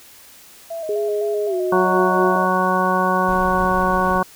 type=tone with vibrato; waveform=sine; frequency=646 Hz; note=E5; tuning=35 cents flat; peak=-25 dBFS; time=0.7-2.46 s; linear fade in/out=10 ms; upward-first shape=square; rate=3.9 Hz; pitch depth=50 cents each way
type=tone with pitch glide; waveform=sine; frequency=415.3 to 365.7 Hz; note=G#4 to F#4; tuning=0 to -20 cents; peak=-19 dBFS; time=0.89-2.36 s; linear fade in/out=2 ms; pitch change=-220 cents; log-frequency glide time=1.47-1.55 s
type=harmonic tone; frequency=185 Hz; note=F#3; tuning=in tune; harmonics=1 / 2 / 3 / 4 / 5 / 6 / 8; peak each=-23 / -25 / -24 / -24 / -23 / -20 / -25 dBFS; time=1.72-4.23 s; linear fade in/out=5 ms
type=noise with tremolo; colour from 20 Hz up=brown; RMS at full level=-30 dBFS; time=3.27-4.2 s; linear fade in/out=20 ms; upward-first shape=sine; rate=6.3 Hz; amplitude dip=25%
effects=white hiss -45 dBFS RMS until 4.35 s